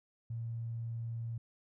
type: tone with tanh clipping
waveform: triangle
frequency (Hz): 115.5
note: A#2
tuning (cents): -16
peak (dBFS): -36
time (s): 0.3-1.38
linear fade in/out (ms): 5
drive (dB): 3
effects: none